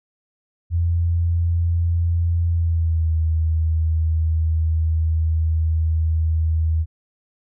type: tone with pitch glide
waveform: sine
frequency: 84.9 to 80.13 Hz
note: F2 to E2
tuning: -48 to -49 cents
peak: -16 dBFS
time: 0.7-6.86 s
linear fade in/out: 50 ms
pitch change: -101 cents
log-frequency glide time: 2.48-3.13 s
effects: none